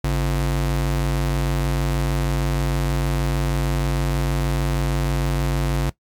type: ring-modulated tone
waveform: square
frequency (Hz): 98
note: G2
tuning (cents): 0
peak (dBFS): -16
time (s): 0.04-5.9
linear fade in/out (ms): 5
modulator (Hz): 43.2
effects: noise-tail reverb RT60 0.1 s tail -18 dB re dry + MP3 96 kbps